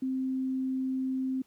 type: tone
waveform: sine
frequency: 261.6 Hz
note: C4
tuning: in tune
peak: -28 dBFS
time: 0.02-1.42 s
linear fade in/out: 5 ms
effects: pink hiss -67 dBFS RMS until 1.46 s + high-pass 60 Hz 12 dB/octave